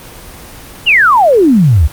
sine exponential sweep, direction down, 3002 to 65.4 Hz, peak -4 dBFS, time 0.86-1.88 s, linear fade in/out 20 ms, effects pink hiss -32 dBFS RMS until 1.92 s + Opus 24 kbps

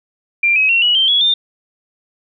sine tone with pitch steps, 2377 / 2548 / 2730 / 2926 / 3136 / 3362 / 3603 Hz, D7 / D#7 / F7 / F#7 / G7 / G#7 / A7, +20 / +41 / -40 / -20 / 0 / +20 / +40 cents, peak -10 dBFS, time 0.43-1.34 s, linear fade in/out 5 ms, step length 130 ms, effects none

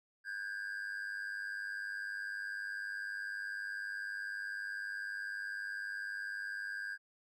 triangle tone with amplitude modulation, 1604 Hz, G6, 39 cents sharp, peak -33 dBFS, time 0.24-6.98 s, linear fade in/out 50 ms, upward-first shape sine, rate 100 Hz, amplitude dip 85%, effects none

